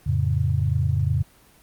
sine chord, F augmented, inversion none, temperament equal, 87.31 / 110 / 138.59 Hz, F2 / A2 / C#3, 0 / 0 / 0 cents, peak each -23 / -24 / -23 dBFS, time 0.06-1.23 s, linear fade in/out 10 ms, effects pink hiss -54 dBFS RMS until 1.62 s + Opus 24 kbps

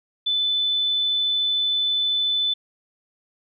sine tone, 3507 Hz, A7, 6 cents flat, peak -19 dBFS, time 0.26-2.54 s, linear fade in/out 10 ms, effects none

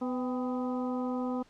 harmonic tone with a mistuned harmonic, 250.9 Hz, B3, 28 cents sharp, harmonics 1 / 2 / 3 / 4 / 5, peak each -31 / -37 / -41 / -43 / -45 dBFS, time 0.01-1.43 s, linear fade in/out 10 ms, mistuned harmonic 3, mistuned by +58 cents, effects pink hiss -62 dBFS RMS until 1.49 s + low-pass 6000 Hz 12 dB/octave

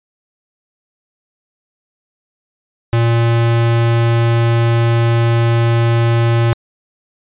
square tone, 116.54 Hz, A#2, in tune, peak -11 dBFS, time 2.93-6.53 s, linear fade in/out 0 ms, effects resampled to 8000 Hz

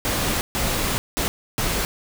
pink noise bursts at uneven times, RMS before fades -23 dBFS, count 4, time 0.05-0.41 / 0.55-0.98 / 1.17-1.28 / 1.58-1.85 s, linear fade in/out 0 ms, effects none

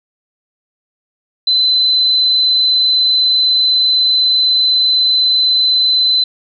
sine tone, 4038 Hz, B7, 38 cents sharp, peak -9 dBFS, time 1.47-6.24 s, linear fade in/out 5 ms, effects none

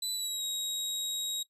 25% pulse tone with pitch glide, 3985 to 3803 Hz, B7 to A#7, +15 to +34 cents, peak -28 dBFS, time 0.02-1.43 s, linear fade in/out 5 ms, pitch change -81 cents, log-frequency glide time 0.12-0.43 s, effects noise-tail reverb RT60 0.1 s tail -17 dB re dry

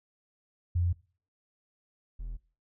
sine / triangle tone pair in turn, 87.4 / 41.37 Hz, F2 / E1, +2 / +7 cents, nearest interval octave + minor second, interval 1295 cents, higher first, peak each -24 / -33 dBFS, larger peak first, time 0.75-0.93 / 2.19-2.37 s, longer neither, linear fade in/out 10 ms, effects noise-tail reverb RT60 0.4 s tail -21 dB re dry

